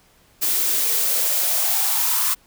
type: noise with high-pass filter sweep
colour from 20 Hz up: blue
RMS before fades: -20 dBFS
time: 0.41-2.35 s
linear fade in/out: 20 ms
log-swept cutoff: 310 to 1100 Hz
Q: 4.9
effects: pink hiss -56 dBFS RMS until 2.46 s